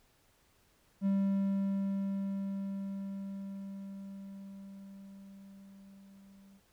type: tone with level ramp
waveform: triangle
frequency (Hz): 196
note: G3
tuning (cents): 0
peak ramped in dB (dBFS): -24 to -54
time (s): 1.01-6.61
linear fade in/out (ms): 50
effects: pink hiss -69 dBFS RMS until 6.72 s